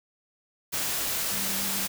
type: tone in noise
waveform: sine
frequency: 196 Hz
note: G3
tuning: in tune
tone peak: -38 dBFS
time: 1.31-1.87 s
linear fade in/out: 20 ms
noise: white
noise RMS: -29 dBFS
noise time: 0.72-1.88 s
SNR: -12 dB
effects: none